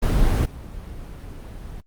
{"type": "noise with level steps", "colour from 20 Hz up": "brown", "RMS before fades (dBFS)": [-18, -35], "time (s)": [0.02, 1.81], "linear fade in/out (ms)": 10, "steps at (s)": 0.45, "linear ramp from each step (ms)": 10, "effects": ["Opus 24 kbps"]}